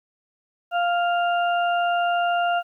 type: harmonic tone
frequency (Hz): 698.5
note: F5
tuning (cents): 0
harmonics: 1 / 2 / 4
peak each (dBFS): -20 / -26 / -32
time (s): 0.71-2.63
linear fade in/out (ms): 50
effects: 10-bit